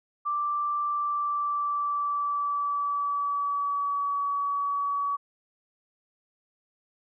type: tone with pitch glide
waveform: sine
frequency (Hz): 1174.7 to 1135.3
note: D6 to C#6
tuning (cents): 0 to +41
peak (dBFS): -25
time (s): 0.25-5.17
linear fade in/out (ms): 20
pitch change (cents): -59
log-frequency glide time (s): 0.82-4.22
effects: none